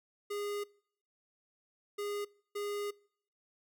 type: tone bursts at uneven times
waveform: square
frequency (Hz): 410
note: G#4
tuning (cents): -22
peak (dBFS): -36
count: 3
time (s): 0.3-0.64 / 1.98-2.25 / 2.55-2.91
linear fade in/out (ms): 10
effects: noise-tail reverb RT60 0.6 s tail -24 dB re dry